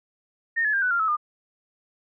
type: tone with pitch steps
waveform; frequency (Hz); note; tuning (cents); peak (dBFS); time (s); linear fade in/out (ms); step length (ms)
sine; 1835 / 1712.1 / 1597.5 / 1490.5 / 1390.7 / 1297.5 / 1210.6; A#6 / A6 / G6 / F#6 / F6 / E6 / D#6; -28 / -48 / +32 / +12 / -8 / -28 / -48; -20; 0.56-1.169; 20; 87
effects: none